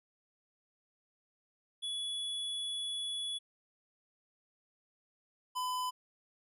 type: tone pair in turn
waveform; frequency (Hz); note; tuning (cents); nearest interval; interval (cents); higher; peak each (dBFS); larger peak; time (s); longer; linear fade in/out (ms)
square; 3400 / 1005.9; G#7 / B5; +40 / +31; octave + major sixth; 2109; first; -36 / -34; second; 1.82-3.39 / 5.55-5.91; first; 20
effects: resampled to 32000 Hz

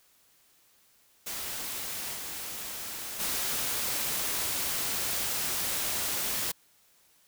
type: noise with level steps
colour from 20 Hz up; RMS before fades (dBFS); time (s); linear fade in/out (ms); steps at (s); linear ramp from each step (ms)
white; -36 / -38 / -31; 1.26-6.52; 10; 2.13 / 3.19; 20
effects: white hiss -64 dBFS RMS until 7.27 s

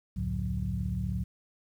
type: tone cluster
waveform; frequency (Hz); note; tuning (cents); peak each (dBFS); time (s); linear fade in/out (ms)
sine; 66.8 / 83.8 / 109.7 / 143.9 / 182.5; C2 / E2 / A2 / D3 / F#3; +36 / +29 / -5 / -35 / -24; -34 / -38 / -34 / -38 / -34; 0.16-1.24; 10
effects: tanh soft clip ceiling -18 dBFS + 10-bit

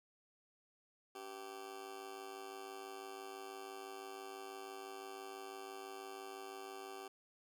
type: tone with amplitude modulation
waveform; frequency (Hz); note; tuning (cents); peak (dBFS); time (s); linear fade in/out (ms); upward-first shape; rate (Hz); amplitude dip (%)
20% pulse; 387.6; G4; -20; -39; 1.15-7.08; 5; sine; 106; 75
effects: none

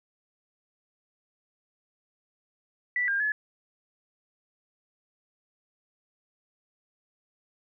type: tone with pitch steps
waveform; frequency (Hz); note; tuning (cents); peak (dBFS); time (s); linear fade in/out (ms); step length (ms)
sine; 1968 / 1605 / 1709; B6 / G6 / G#6; -7 / +40 / +49; -24; 2.96-3.32; 2; 120
effects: none

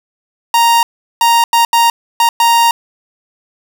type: tone bursts at uneven times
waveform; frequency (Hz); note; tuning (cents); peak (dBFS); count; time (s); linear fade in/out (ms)
45% pulse; 932.3; A#5; 0; -7; 6; 0.54-0.83 / 1.21-1.44 / 1.53-1.65 / 1.73-1.9 / 2.2-2.29 / 2.4-2.71; 2
effects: none

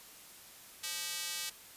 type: tone with high-pass filter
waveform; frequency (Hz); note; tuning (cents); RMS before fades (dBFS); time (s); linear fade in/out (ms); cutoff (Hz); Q
square; 174.61; F3; 0; -39; 0.83-1.5; 10; 3500; 0.74
effects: white hiss -54 dBFS RMS until 1.76 s + resampled to 32000 Hz

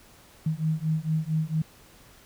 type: beating tone pair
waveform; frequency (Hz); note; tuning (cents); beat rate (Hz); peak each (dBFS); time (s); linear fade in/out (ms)
sine; 155.56 / 159.96; D#3 / D#3; 0 / +48; 4.4; -27 / -27; 0.46-1.62; 5
effects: pink hiss -54 dBFS RMS until 2.25 s

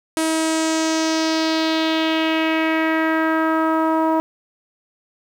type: tone with low-pass filter sweep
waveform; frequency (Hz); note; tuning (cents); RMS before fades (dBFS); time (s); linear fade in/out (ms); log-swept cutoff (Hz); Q
sawtooth; 320; D#4; +49; -19; 0.17-4.2; 0; 10000 to 950; 2.6
effects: 8-bit

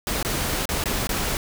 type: noise with dropouts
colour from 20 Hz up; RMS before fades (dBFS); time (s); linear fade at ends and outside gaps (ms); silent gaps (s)
pink; -25; 0.07-1.37; 1; 0.228-0.248 / 0.655-0.69 / 0.839-0.857 / 1.071-1.092
effects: none

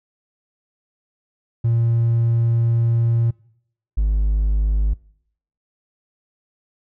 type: tone pair in turn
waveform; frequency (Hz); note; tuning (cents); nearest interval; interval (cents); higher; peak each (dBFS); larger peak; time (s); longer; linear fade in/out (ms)
triangle; 116.2 / 51.76; A#2 / G#1; -5 / -5; octave + major second; 1400; first; -12; neither; 1.64-3.31 / 3.97-4.94; first; 10
effects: noise-tail reverb RT60 0.7 s tail -25 dB re dry + tanh soft clip ceiling -9 dBFS

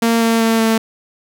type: tone with pitch steps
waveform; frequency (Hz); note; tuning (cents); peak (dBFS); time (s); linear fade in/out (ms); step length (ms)
sawtooth; 230 / 227.9 / 225.8 / 223.7; A#3 / A#3 / A3 / A3; -23 / -39 / +45 / +29; -8; 0.02-0.78; 5; 190
effects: none

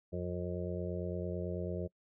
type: harmonic tone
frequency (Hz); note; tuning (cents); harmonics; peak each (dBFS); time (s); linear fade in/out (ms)
89; F2; +33; 1 / 2 / 4 / 5 / 6 / 7; -40 / -40 / -42 / -43 / -44 / -45; 0.12-1.88; 20
effects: noise-tail reverb RT60 0.1 s tail -25 dB re dry

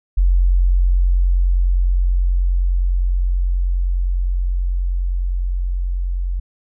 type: tone with level ramp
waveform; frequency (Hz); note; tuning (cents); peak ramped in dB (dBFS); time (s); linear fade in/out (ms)
sine; 44.79; F1; +44; -10 to -18; 0.17-6.4; 10
effects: none

